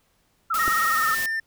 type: tone with vibrato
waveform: sine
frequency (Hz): 1300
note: E6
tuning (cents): -24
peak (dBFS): -21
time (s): 0.5-1.15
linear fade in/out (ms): 10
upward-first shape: triangle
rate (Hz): 19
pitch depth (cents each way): 100
type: noise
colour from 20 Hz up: white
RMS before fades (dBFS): -31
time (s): 0.54-1.26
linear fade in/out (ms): 2
type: tone with pitch glide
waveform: triangle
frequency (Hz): 1864.7 to 1796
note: A#6 to A6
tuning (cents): 0 to +35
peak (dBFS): -22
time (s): 0.59-1.4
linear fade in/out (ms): 5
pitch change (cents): -65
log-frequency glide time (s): 0.87-1.17
type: clicks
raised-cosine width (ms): 2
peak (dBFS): -19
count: 2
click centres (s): 0.678 / 0.681
effects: pink hiss -66 dBFS RMS until 1.46 s